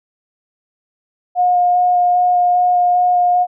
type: tone with vibrato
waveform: sine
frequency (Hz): 716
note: F5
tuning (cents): +43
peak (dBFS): -10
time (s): 1.35-3.47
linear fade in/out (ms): 50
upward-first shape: square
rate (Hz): 2.5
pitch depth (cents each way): 8
effects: none